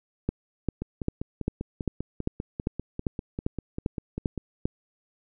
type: two click trains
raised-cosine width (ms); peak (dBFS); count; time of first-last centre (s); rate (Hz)
3; -12 / -18; 12 / 19; 0.29-4.655 / 0.82-4.377; 2.52 / 5.06
effects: none